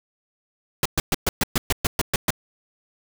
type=noise bursts; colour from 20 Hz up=pink; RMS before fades=-20 dBFS; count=11; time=0.83-2.305 s; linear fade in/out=2 ms; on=25 ms; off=120 ms; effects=none

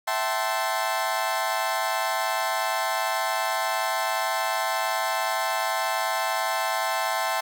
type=chord; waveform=30% pulse; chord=A minor seventh; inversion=second; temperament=equal with one note detuned; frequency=659.3 / 768.3 / 880 / 1046.5 Hz; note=E5 / G5 / A5 / C6; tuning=0 / -35 / 0 / 0 cents; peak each=-27 dBFS; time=0.07-7.41 s; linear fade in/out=10 ms; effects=none

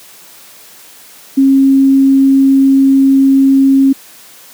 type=tone; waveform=sine; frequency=270.7 Hz; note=C#4; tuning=41 cents flat; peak=-4 dBFS; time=1.37-3.93 s; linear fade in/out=10 ms; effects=white hiss -38 dBFS RMS until 4.53 s + high-pass 150 Hz 12 dB/octave

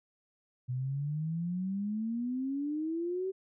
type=exponential sweep; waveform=sine; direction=up; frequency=123.47 to 386.9 Hz; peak=-31 dBFS; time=0.68-3.32 s; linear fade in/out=20 ms; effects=none

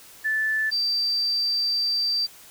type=tone pair in turn; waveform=sine; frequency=1751 / 4675 Hz; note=A6 / D8; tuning=-9 / -9 cents; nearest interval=octave + perfect fourth; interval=1700 cents; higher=second; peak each=-21 dBFS; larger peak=neither; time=0.24-0.71 / 0.71-2.27 s; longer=second; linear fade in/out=20 ms; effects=white hiss -48 dBFS RMS until 2.5 s

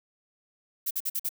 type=noise bursts; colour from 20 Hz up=violet; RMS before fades=-29 dBFS; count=5; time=0.86-1.292 s; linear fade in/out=10 ms; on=48 ms; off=48 ms; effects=none

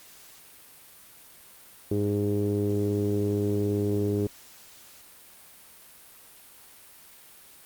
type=tone with low-pass filter; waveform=sawtooth; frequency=102.5 Hz; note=G#2; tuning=22 cents flat; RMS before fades=-26 dBFS; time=1.91-4.27 s; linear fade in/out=5 ms; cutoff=380 Hz; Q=7.1; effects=white hiss -51 dBFS RMS until 7.65 s + Opus 48 kbps

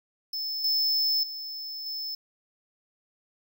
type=tone with level steps; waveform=square; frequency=5250 Hz; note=E8; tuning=8 cents flat; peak=-30 / -23 / -35 / -32 dBFS; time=0.33-2.15 s; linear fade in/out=5 ms; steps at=0.64 / 1.23 / 1.86 s; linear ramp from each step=5 ms; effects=none

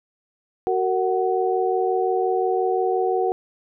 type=tone cluster; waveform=sine; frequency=373.6 / 459.3 / 746 Hz; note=F#4 / A#4 / F#5; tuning=+17 / -26 / +14 cents; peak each=-22 / -24 / -23 dBFS; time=0.67-3.32 s; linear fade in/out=0 ms; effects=none

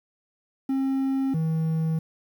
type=tone pair in turn; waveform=triangle; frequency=268.4 / 160.56 Hz; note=C4 / E3; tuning=+44 / -45 cents; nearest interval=major sixth; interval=889 cents; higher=first; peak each=-20 dBFS; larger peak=neither; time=0.69-1.34 / 1.34-1.99 s; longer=neither; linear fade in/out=5 ms; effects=9-bit

